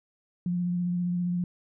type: tone with vibrato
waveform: sine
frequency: 176.7 Hz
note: F3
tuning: 21 cents sharp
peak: -25 dBFS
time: 0.46-1.44 s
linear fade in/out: 2 ms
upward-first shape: sine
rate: 15 Hz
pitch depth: 19 cents each way
effects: none